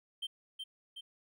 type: tone with echo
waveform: triangle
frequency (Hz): 3136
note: G7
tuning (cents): 0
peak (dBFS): -34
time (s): 0.22-0.27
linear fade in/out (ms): 10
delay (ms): 370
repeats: 2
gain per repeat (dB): -4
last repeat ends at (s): 1.01
effects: none